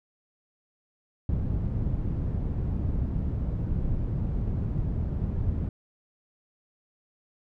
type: low-pass noise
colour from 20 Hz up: white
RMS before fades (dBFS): -28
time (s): 1.29-5.69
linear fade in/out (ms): 2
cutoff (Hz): 110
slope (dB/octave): 12
effects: none